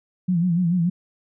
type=tone with vibrato; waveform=sine; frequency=174.61 Hz; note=F3; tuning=in tune; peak=-17 dBFS; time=0.28-0.9 s; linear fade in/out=10 ms; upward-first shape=sine; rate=6.9 Hz; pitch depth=93 cents each way; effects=none